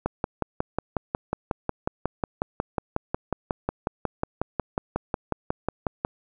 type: click train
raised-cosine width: 1 ms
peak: -10 dBFS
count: 34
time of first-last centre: 0.06-6.049 s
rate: 5.51 Hz
effects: none